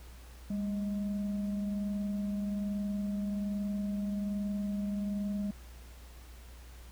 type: tone with frequency modulation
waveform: sine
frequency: 201.9 Hz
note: G#3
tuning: 49 cents flat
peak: -31 dBFS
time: 0.5-5.51 s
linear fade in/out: 5 ms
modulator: 425 Hz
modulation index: 0.27
effects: added 60 Hz sine -48 dBFS peak until 6.91 s + pink hiss -57 dBFS RMS until 6.91 s